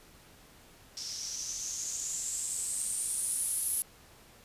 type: noise with low-pass filter sweep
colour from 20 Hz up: violet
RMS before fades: -35 dBFS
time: 0.97-3.82 s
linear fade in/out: 0 ms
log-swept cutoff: 5300 to 11000 Hz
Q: 7
effects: pink hiss -57 dBFS RMS until 4.44 s + resampled to 32000 Hz